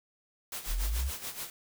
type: noise with tremolo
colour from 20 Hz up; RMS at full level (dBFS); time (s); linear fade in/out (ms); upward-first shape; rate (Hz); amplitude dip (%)
white; -37; 0.52-1.5; 2; sine; 7; 70
type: linear sweep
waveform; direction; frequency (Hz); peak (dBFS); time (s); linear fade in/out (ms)
sine; up; 33.83 to 71.8; -28; 0.66-1.12; 50
effects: none